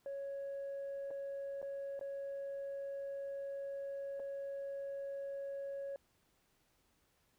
sine tone with dropouts, 554.4 Hz, C#5, in tune, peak -38 dBFS, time 0.06-5.96 s, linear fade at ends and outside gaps 1 ms, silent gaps 1.106-1.111 / 1.617-1.627 / 1.993-2.011 / 4.196-4.2 s, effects tanh soft clip ceiling -38 dBFS + pink hiss -75 dBFS RMS until 7.38 s

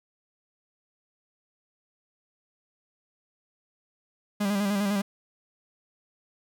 45% pulse tone with vibrato, 201.7 Hz, G3, 50 cents sharp, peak -24 dBFS, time 4.4-5.02 s, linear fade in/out 10 ms, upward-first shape square, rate 9.9 Hz, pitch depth 45 cents each way, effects none

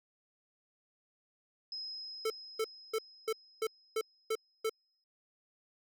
sine tone with exponential decay, 5110 Hz, D#8, 45 cents sharp, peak -38 dBFS, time 1.72-5.04 s, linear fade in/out 2 ms, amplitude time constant 720 ms
square tone bursts, 441.7 Hz, A4, 7 cents sharp, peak -31 dBFS, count 8, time 2.25-4.696 s, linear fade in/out 5 ms, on 52 ms, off 290 ms
effects none

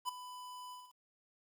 square tone with ADSR envelope, 997 Hz, B5, 16 cents sharp, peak -33 dBFS, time 0.05-0.94 s, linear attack 36 ms, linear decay 10 ms, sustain -14 dB, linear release 220 ms, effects 11-bit

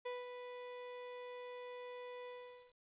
35% pulse tone with ADSR envelope, 493.9 Hz, B4, in tune, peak -38 dBFS, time 0.05-2.74 s, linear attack 11 ms, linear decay 190 ms, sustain -7 dB, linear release 470 ms, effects resampled to 8000 Hz + 12-bit

